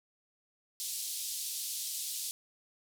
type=band-pass noise; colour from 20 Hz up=white; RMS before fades=-38 dBFS; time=0.8-2.31 s; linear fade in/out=0 ms; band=3500 to 13000 Hz; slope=24 dB/octave; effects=none